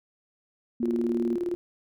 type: tone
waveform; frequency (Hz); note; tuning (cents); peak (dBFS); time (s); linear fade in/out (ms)
sine; 236.6; A#3; +26; -26; 0.8-1.36; 5
type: tone with tremolo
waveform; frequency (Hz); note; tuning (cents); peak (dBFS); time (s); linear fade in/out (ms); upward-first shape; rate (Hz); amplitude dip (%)
sine; 351.2; F4; +10; -24; 0.83-1.55; 0; square; 19; 60
effects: none